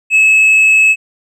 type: tone with tanh clipping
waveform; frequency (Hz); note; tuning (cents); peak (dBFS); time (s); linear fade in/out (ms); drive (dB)
triangle; 2589; E7; -32; -6; 0.1-0.96; 50; 7
effects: none